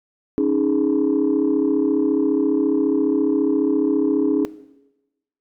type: chord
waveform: sine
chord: C# suspended second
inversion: none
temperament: just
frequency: 277.2 / 311.8 / 415.8 Hz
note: C#4 / D#4 / G#4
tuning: 0 / +4 / +2 cents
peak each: -19 / -19 / -20 dBFS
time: 0.38-4.45 s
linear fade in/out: 0 ms
effects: noise-tail reverb RT60 1.0 s tail -18 dB re dry + tanh soft clip ceiling -10 dBFS